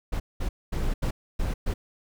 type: noise bursts at uneven times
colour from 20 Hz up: brown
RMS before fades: -26 dBFS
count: 6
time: 0.12-0.2 / 0.4-0.49 / 0.72-0.94 / 1.02-1.11 / 1.39-1.54 / 1.66-1.74 s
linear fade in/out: 10 ms
effects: none